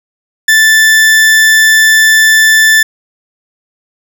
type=tone; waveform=40% pulse; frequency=1760 Hz; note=A6; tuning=in tune; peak=-3 dBFS; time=0.48-2.83 s; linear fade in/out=5 ms; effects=none